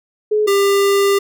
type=tone pair in turn; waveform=sine / square; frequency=424.5 / 398.3 Hz; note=G#4 / G4; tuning=+38 / +28 cents; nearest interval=minor second; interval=110 cents; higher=first; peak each=-12 dBFS; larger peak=neither; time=0.31-0.47 / 0.47-1.19 s; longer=second; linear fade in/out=10 ms; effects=none